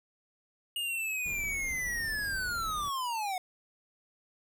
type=linear sweep; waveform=square; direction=down; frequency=2867 to 721 Hz; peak=-32 dBFS; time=0.76-3.38 s; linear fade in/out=2 ms
type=noise; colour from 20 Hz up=brown; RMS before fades=-44 dBFS; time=1.25-2.9 s; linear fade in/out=20 ms
effects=none